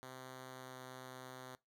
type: tone with pitch glide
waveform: 5% pulse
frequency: 129.5 to 128.75 Hz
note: C3 to C3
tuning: -17 to -28 cents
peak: -38 dBFS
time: 0.03-1.55 s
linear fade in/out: 0 ms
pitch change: -11 cents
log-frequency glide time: 0.49-0.87 s
effects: noise-tail reverb RT60 0.2 s tail -21 dB re dry